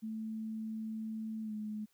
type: tone with pitch glide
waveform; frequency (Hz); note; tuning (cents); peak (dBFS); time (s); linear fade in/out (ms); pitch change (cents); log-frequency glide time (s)
sine; 220 to 213.1; A3 to G#3; 0 to +45; -37; 0.02-1.86; 20; -55; 1.42-1.53
effects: white hiss -74 dBFS RMS until 1.93 s